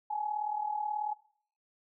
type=tone with amplitude modulation; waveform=sine; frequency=843 Hz; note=G#5; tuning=26 cents sharp; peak=-28 dBFS; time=0.1-1.14 s; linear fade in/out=10 ms; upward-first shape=sine; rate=38.4 Hz; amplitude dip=70%; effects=noise-tail reverb RT60 0.6 s tail -22 dB re dry